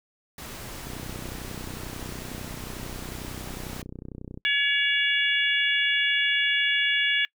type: noise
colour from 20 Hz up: pink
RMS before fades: -39 dBFS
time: 0.38-3.82 s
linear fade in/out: 2 ms
type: click train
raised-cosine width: 3 ms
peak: -25 dBFS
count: 110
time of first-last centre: 0.87-4.375 s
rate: 31.1 Hz
type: harmonic tone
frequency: 566 Hz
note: C#5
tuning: 36 cents sharp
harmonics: 3 / 4 / 5 / 6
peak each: -25 / -26 / -27 / -28 dBFS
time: 4.45-7.25 s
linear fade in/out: 0 ms
effects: noise-tail reverb RT60 0.1 s tail -25 dB re dry